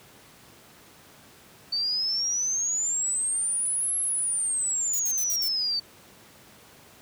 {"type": "exponential two-way sweep", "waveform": "sine", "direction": "up then down", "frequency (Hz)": [4539, 11175, 4539], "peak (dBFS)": -24, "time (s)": [1.72, 5.8], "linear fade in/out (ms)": 10, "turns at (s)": 3.97}
{"type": "noise bursts", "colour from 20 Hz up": "violet", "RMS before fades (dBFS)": -33, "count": 5, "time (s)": [4.93, 5.484], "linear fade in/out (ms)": 5, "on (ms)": 66, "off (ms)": 56}
{"effects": ["pink hiss -52 dBFS RMS until 7.01 s", "high-pass 100 Hz 12 dB/octave"]}